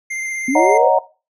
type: tone with vibrato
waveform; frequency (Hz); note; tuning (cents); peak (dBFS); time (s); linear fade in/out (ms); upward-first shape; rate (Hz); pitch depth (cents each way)
square; 2093; C7; 0; -23; 0.1-0.78; 10; triangle; 16; 17
type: linear sweep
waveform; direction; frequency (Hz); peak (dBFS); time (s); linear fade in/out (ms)
sine; up; 246.9 to 528; -15; 0.48-0.89; 5
type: chord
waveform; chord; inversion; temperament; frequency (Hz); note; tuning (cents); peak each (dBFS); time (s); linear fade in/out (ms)
sine; D# minor seventh; third; equal; 554.4 / 622.3 / 740 / 932.3; C#5 / D#5 / F#5 / A#5; 0 / 0 / 0 / 0; -16; 0.55-0.99; 5
effects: noise-tail reverb RT60 0.3 s tail -17 dB re dry + low-pass 10000 Hz 12 dB/octave